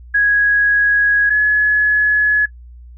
sine tone pair in turn, 1661.2 / 1697.1 Hz, G#6 / G#6, 0 / +37 cents, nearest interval unison, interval 37 cents, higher second, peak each -10 dBFS, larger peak neither, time 0.14-1.3 / 1.3-2.46 s, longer neither, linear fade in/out 10 ms, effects noise-tail reverb RT60 0.1 s tail -22 dB re dry + added 60 Hz sine -35 dBFS peak until 2.97 s

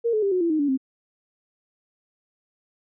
sine tone with pitch steps, 466.2 / 430 / 396.6 / 365.8 / 337.4 / 311.2 / 287 / 264.7 Hz, A#4 / A4 / G4 / F#4 / E4 / D#4 / D4 / C4, 0 / -40 / +20 / -20 / +40 / 0 / -40 / +20 cents, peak -19 dBFS, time 0.04-0.776 s, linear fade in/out 20 ms, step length 92 ms, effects none

